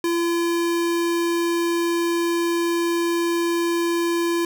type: tone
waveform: square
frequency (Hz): 340.3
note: F4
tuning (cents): -45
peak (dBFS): -20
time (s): 0.04-4.45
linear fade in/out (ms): 2
effects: none